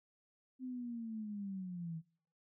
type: linear sweep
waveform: sine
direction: down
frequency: 260 to 158.2 Hz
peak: -40 dBFS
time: 0.59-2.02 s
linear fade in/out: 50 ms
effects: noise-tail reverb RT60 0.6 s tail -22 dB re dry